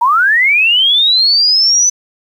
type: linear sweep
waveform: sine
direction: up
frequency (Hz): 907 to 6060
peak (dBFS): -7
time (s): 0.01-1.9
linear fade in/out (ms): 10
effects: 7-bit